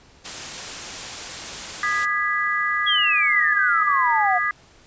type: noise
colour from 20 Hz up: white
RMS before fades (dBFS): -32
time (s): 0.24-2.06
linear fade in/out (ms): 20
type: chord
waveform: sine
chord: G# minor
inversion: second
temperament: equal with one note detuned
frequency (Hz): 1221.7 / 1661.2 / 1975.5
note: D#6 / G#6 / B6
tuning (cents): -32 / 0 / 0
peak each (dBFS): -24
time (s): 1.83-4.51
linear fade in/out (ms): 2
type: exponential sweep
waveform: sine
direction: down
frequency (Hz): 3364 to 705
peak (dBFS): -18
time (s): 2.86-4.39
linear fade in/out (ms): 20
effects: pink hiss -52 dBFS RMS until 4.86 s + resampled to 16000 Hz